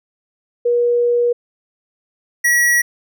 sine / square tone pair in turn, 479.9 / 1923 Hz, B4 / B6, -50 / -47 cents, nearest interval 2 octaves, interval 2403 cents, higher second, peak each -12 dBFS, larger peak neither, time 0.65-1.33 / 2.44-2.82 s, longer first, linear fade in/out 10 ms, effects none

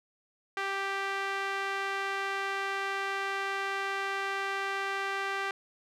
sawtooth tone with band-pass filter, 392.2 Hz, G4, 1 cent sharp, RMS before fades -33 dBFS, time 0.57-5.51 s, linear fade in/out 2 ms, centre 1700 Hz, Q 1.3, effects none

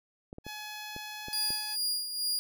clicks, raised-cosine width 2 ms, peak -29 dBFS, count 6, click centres 0.329 / 0.384 / 0.466 / 0.964 / 1.284 / 1.505 s
10% pulse tone, 847 Hz, G#5, 34 cents sharp, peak -31 dBFS, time 0.44-1.77 s, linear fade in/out 50 ms
sawtooth tone with tremolo, 4842 Hz, D#8, 48 cents flat, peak -25 dBFS, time 1.33-2.39 s, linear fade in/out 0 ms, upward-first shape sine, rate 2.3 Hz, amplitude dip 60%
effects none

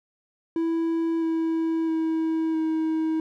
triangle tone with pitch steps, 329.6 / 325.8 / 322.1 / 318.4 Hz, E4 / E4 / E4 / D#4, 0 / -20 / -40 / +40 cents, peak -20 dBFS, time 0.56-3.2 s, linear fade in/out 2 ms, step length 660 ms, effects none

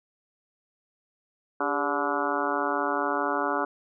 harmonic tone with a mistuned harmonic, 144.5 Hz, D3, 28 cents flat, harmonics 2 / 3 / 4 / 5 / 6 / 7 / 8 / 9 / 10, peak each -33 / -33 / -33 / -33 / -33 / -33 / -33 / -33 / -33 dBFS, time 1.6-3.65 s, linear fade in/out 5 ms, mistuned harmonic 3, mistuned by -110 cents, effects none

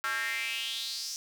square tone with high-pass filter sweep, 122.9 Hz, B2, 8 cents flat, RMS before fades -34 dBFS, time 0.04-1.16 s, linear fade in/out 0 ms, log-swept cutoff 1400 to 5800 Hz, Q 4.9, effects none

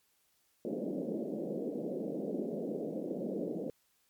pink band-pass noise, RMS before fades -37 dBFS, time 0.65-3.7 s, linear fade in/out 0 ms, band 180 to 580 Hz, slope 48 dB/octave, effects white hiss -73 dBFS RMS until 4.09 s + MP3 96 kbps

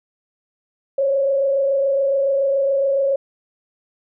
sine tone with frequency modulation, 549 Hz, C#5, 17 cents flat, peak -15 dBFS, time 0.98-3.16 s, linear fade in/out 5 ms, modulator 27.1 Hz, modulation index 0.53, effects none

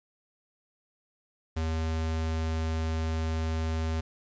square tone, 80.3 Hz, E2, 45 cents flat, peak -28 dBFS, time 1.56-4.01 s, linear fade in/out 10 ms, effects resampled to 16000 Hz + 10-bit

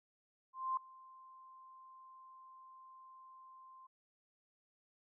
sine tone with ADSR envelope, 1046.5 Hz, C6, in tune, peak -32 dBFS, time 0.53-3.87 s, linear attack 240 ms, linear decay 3 ms, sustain -23 dB, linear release 8 ms, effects none

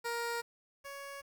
15% pulse tone pair in turn, 469.4 / 558.2 Hz, A#4 / C#5, +12 / +12 cents, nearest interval minor third, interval 300 cents, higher second, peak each -28 / -37 dBFS, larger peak first, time 0.04-0.42 / 0.84-1.22 s, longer neither, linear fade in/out 20 ms, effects 10-bit

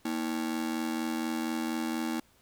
45% pulse ring-modulated tone, 277.2 Hz, C#4, in tune, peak -27 dBFS, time 0.05-2.2 s, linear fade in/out 5 ms, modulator 42.1 Hz, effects pink hiss -64 dBFS RMS until 2.41 s

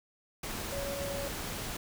sine tone in noise, 560 Hz, C#5, 18 cents sharp, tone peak -36 dBFS, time 0.72-1.28 s, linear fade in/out 5 ms, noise pink, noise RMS -38 dBFS, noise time 0.43-1.77 s, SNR -1 dB, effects none

